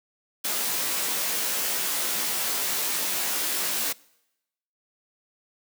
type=noise with comb filter; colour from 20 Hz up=white; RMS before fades=-27 dBFS; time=0.44-3.93 s; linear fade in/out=10 ms; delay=17 ms; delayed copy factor=+0.85; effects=noise-tail reverb RT60 0.9 s tail -24 dB re dry + high-pass 200 Hz 12 dB/octave